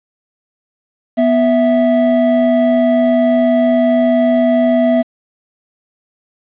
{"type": "tone pair together", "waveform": "triangle", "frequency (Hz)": [246.1, 657], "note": ["B3", "E5"], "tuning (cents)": [-6, -6], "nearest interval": "octave + perfect fourth", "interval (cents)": 1700, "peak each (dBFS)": -10, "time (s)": [1.17, 5.03], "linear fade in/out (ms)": 20, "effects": ["resampled to 8000 Hz", "7-bit"]}